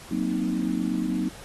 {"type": "chord", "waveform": "sine", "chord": "C half-diminished seventh", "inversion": "second", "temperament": "equal", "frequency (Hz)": [185, 233.1, 261.6, 311.1], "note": ["Gb3", "Bb3", "C4", "Eb4"], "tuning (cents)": [0, 0, 0, 0], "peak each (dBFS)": -29, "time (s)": [0.11, 1.29], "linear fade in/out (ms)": 5, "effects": ["pink hiss -45 dBFS RMS until 1.44 s", "AAC 32 kbps"]}